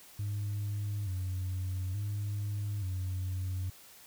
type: tone with vibrato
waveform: sine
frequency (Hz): 97.4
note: G2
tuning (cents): -11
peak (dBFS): -30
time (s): 0.19-3.7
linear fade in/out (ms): 5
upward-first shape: square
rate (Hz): 0.57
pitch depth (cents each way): 89
effects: tanh soft clip ceiling -30 dBFS + white hiss -55 dBFS RMS until 4.06 s